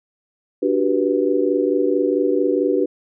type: chord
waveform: sine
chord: G major seventh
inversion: second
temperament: just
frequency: 294 / 367.5 / 392 / 490 Hz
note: D4 / F#4 / G4 / B4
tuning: +2 / -12 / 0 / -14 cents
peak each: -21 dBFS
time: 0.62-2.86 s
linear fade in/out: 10 ms
effects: none